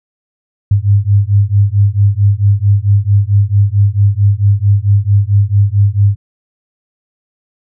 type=beating tone pair; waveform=sine; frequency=99 / 103.5 Hz; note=G2 / G#2; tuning=+18 / -5 cents; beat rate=4.5 Hz; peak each=-10 dBFS; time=0.71-6.16 s; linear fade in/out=5 ms; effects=none